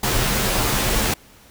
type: noise with comb filter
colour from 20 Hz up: pink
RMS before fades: -20 dBFS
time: 0.03-1.14 s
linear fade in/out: 5 ms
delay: 12 ms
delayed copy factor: -0.65
effects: pink hiss -49 dBFS RMS until 1.5 s